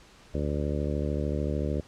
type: harmonic tone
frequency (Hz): 73.42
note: D2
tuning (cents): 0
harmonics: 1 / 2 / 3 / 4 / 5 / 6 / 7 / 8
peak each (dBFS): -30 / -33 / -35 / -36 / -37 / -38 / -38 / -39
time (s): 0.34-1.81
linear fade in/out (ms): 5
effects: pink hiss -54 dBFS RMS until 1.87 s + low-pass 7000 Hz 12 dB/octave